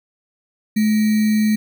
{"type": "tone with sample-and-hold", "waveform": "sine", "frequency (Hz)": 214.7, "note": "A3", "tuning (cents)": -42, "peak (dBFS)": -13, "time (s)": [0.76, 1.56], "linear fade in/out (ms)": 10, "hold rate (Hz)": 2100, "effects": []}